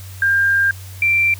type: tone pair in turn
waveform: sine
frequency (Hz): 1599 / 2354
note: G6 / D7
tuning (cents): +34 / +3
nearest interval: perfect fifth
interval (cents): 669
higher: second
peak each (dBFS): -12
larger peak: neither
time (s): 0.22-0.71 / 1.02-1.34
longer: first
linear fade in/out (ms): 2
effects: added 94 Hz sine -32 dBFS peak until 1.39 s + white hiss -41 dBFS RMS until 1.39 s